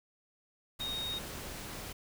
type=tone in noise; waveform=sine; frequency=3729 Hz; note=A#7; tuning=in tune; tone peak=-35 dBFS; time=0.8-1.19 s; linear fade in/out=10 ms; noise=pink; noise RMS=-43 dBFS; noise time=0.79-1.93 s; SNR=+5 dB; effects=none